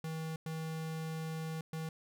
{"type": "tone bursts at uneven times", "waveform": "square", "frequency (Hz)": 160, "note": "D#3", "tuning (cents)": 49, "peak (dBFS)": -38, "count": 3, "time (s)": [[0.04, 0.36], [0.46, 1.61], [1.73, 1.89]], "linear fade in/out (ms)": 2, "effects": []}